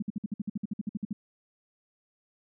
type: tone bursts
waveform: sine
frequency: 207.7 Hz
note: G#3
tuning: in tune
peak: -28 dBFS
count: 15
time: 0-1.13 s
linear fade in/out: 5 ms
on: 24 ms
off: 55 ms
effects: none